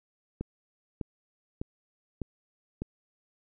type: click train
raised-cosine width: 3 ms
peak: -20 dBFS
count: 5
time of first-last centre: 0.41-2.82 s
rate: 1.66 Hz
effects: none